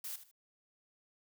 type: noise with echo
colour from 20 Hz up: blue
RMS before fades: -42 dBFS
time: 0.04-0.16 s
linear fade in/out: 5 ms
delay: 77 ms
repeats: 2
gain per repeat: -12 dB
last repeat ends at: 0.314 s
effects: none